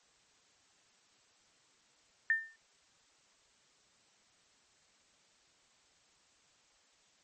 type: tone with exponential decay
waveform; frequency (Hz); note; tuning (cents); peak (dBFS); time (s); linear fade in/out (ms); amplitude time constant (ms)
sine; 1800; A6; +39; -23; 2.3-2.56; 1; 55
effects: white hiss -68 dBFS RMS until 7.23 s + MP3 32 kbps